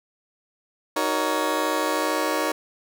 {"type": "chord", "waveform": "20% pulse", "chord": "D# minor seventh", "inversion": "none", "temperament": "just", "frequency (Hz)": [311.1, 373.4, 466.7, 560], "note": ["D#4", "F#4", "A#4", "C#5"], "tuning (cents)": [0, 16, 2, 18], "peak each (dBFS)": [-22, -26, -24, -22], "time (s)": [0.96, 2.52], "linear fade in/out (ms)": 5, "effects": []}